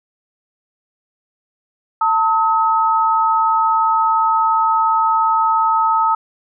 sine tone pair together, 894.3 / 1277 Hz, A5 / D#6, +28 / +45 cents, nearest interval tritone, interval 617 cents, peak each -15 dBFS, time 2.01-6.15 s, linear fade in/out 5 ms, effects none

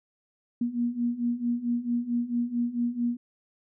sine beating tone pair, 236.5 / 241 Hz, A#3 / B3, +25 / -42 cents, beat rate 4.5 Hz, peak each -30 / -27 dBFS, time 0.61-3.17 s, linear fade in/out 5 ms, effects none

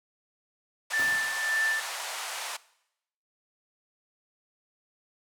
pink band-pass noise, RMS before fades -36 dBFS, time 0.9-2.57 s, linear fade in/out 10 ms, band 700 to 11000 Hz, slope 24 dB/octave
sine tone with tremolo, 1769 Hz, A6, 9 cents sharp, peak -23 dBFS, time 0.93-1.8 s, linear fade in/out 5 ms, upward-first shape sine, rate 1.8 Hz, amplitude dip 55%
pink noise with exponential decay, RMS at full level -35 dBFS, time 0.99-1.59 s, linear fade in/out 2 ms, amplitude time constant 130 ms
effects noise-tail reverb RT60 0.8 s tail -20 dB re dry + high-pass 150 Hz 12 dB/octave

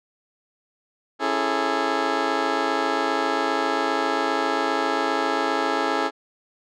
15% pulse chord, A major seventh, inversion first, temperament just, 275 / 330 / 412.5 / 440 Hz, C#4 / E4 / G#4 / A4, -14 / +2 / -12 / 0 cents, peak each -21 dBFS, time 1.19-6.11 s, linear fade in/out 50 ms, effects low-pass 4000 Hz 12 dB/octave

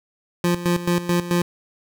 25% pulse tone with tremolo, 174.61 Hz, F3, in tune, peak -13 dBFS, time 0.44-1.42 s, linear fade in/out 2 ms, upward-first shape square, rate 4.6 Hz, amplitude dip 75%, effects none

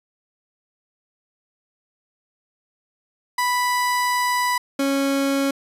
30% pulse tone pair in turn, 987.8 / 275.5 Hz, B5 / C#4, 0 / -11 cents, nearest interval octave + minor seventh, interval 2211 cents, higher first, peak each -16 dBFS, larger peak neither, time 3.38-4.58 / 4.79-5.51 s, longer first, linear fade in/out 5 ms, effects resampled to 32000 Hz

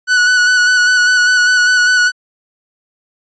45% pulse tone with vibrato, 1480 Hz, F#6, in tune, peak -8 dBFS, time 0.07-2.12 s, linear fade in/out 50 ms, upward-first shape square, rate 5 Hz, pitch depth 18 cents each way, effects resampled to 16000 Hz

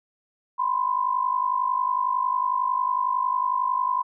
sine tone pair together, 992 / 1043 Hz, B5 / C6, +7 / -6 cents, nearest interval minor second, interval 87 cents, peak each -24 dBFS, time 0.58-4.03 s, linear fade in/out 20 ms, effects none

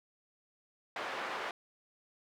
pink band-pass noise, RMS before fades -39 dBFS, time 0.96-1.51 s, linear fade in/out 2 ms, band 600 to 2200 Hz, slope 12 dB/octave, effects none

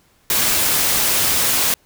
white noise, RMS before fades -17 dBFS, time 0.3-1.74 s, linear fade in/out 2 ms, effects pink hiss -57 dBFS RMS until 1.85 s

